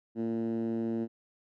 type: tone with band-pass filter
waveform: 10% pulse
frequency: 114.1 Hz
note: A#2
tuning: 37 cents flat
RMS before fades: -32 dBFS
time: 0.15-1.08 s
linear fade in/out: 50 ms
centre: 270 Hz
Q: 4.8
effects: none

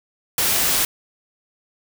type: noise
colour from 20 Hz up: white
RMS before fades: -19 dBFS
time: 0.38-0.85 s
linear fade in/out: 2 ms
effects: none

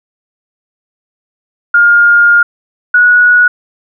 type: tone pair in turn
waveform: sine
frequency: 1415 / 1461.5 Hz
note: F6 / F#6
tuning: +22 / -22 cents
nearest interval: minor second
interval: 56 cents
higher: second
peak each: -3 dBFS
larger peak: neither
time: 1.74-2.43 / 2.94-3.48 s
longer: first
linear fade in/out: 5 ms
effects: none

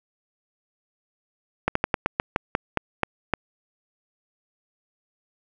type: slowing click train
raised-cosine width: 0.5 ms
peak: -5 dBFS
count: 11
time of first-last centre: 1.68-3.337 s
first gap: 74 ms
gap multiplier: 1.17
effects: none

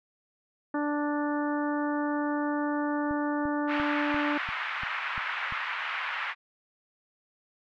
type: harmonic tone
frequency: 293.7 Hz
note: D4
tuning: in tune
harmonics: 1 / 2 / 3 / 4 / 5 / 6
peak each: -28 / -35 / -35 / -38 / -39 / -42 dBFS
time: 0.74-4.38 s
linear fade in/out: 5 ms
type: click train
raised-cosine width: 5 ms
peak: -30 dBFS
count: 8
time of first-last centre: 3.11-5.524 s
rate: 2.9 Hz
type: band-pass noise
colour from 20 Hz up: pink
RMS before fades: -33 dBFS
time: 3.67-6.35 s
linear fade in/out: 50 ms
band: 1100 to 2500 Hz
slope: 24 dB/octave
effects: none

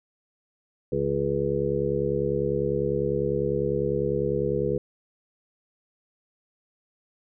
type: harmonic tone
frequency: 70 Hz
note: C#2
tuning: 18 cents sharp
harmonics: 1 / 2 / 3 / 5 / 6 / 7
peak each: -37 / -30 / -33 / -31 / -27 / -28 dBFS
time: 0.92-4.78 s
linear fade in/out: 5 ms
effects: none

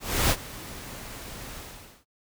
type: noise with ADSR envelope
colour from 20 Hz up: pink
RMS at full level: -21 dBFS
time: 0-2.05 s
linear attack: 300 ms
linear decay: 59 ms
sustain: -19 dB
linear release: 490 ms
effects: noise-tail reverb RT60 0.1 s tail -24 dB re dry

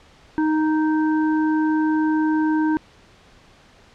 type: harmonic tone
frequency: 311.1 Hz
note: D#4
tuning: in tune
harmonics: 1 / 3 / 5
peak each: -17 / -27 / -31 dBFS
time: 0.38-2.77 s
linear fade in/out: 0 ms
effects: pink hiss -51 dBFS RMS until 3.94 s + low-pass 5000 Hz 12 dB/octave

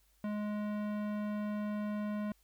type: tone with tanh clipping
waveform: sine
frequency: 209.2 Hz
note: G#3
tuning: 13 cents sharp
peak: -36 dBFS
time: 0.24-2.32 s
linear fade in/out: 2 ms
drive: 18 dB
effects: added 50 Hz sine -69 dBFS peak until 2.43 s + white hiss -72 dBFS RMS until 2.43 s

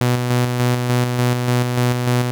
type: tone with tremolo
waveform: sawtooth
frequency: 123.2 Hz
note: B2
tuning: 4 cents flat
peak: -10 dBFS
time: 0.01-2.31 s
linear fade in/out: 0 ms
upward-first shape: square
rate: 3.4 Hz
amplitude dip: 40%
effects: none

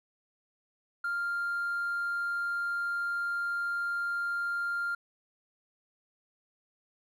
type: tone with hard clipping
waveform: triangle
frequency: 1396.9 Hz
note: F6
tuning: in tune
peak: -29 dBFS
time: 1.04-4.95 s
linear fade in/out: 5 ms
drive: 2 dB
effects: none

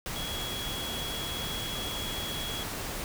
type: tone in noise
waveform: sine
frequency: 3335 Hz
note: G#7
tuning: 7 cents sharp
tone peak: -36 dBFS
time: 0.16-2.63 s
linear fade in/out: 0 ms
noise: pink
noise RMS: -36 dBFS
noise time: 0.06-3.04 s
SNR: -3 dB
effects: none

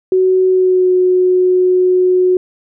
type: tone with pitch glide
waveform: sine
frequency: 373 to 366.2 Hz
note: F#4 to F#4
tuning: +14 to -18 cents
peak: -8 dBFS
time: 0.12-2.37 s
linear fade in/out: 2 ms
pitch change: -32 cents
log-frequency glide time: 0.48-0.92 s
effects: none

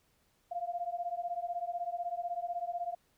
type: beating tone pair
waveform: sine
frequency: 690 / 706 Hz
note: F5 / F5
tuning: -21 / +19 cents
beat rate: 16 Hz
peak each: -37 / -37 dBFS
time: 0.51-2.95 s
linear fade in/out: 10 ms
effects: pink hiss -72 dBFS RMS until 3.17 s

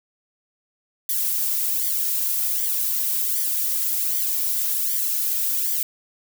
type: noise with flanger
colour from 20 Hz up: violet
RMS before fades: -23 dBFS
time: 1.09-5.83 s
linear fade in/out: 2 ms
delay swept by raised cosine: 0.74 to 2.74 ms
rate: 1.3 Hz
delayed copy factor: -0.95
effects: none

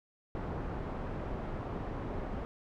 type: low-pass noise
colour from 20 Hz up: pink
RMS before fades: -38 dBFS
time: 0.35-2.45 s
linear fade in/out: 0 ms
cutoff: 1000 Hz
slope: 12 dB/octave
effects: none

